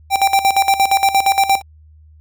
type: tone with tremolo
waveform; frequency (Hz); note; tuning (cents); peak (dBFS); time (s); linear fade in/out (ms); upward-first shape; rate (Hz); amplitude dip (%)
square; 784; G5; 0; -10; 0.1-1.62; 50; square; 8.6; 75
effects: added 77 Hz sine -42 dBFS peak until 2.2 s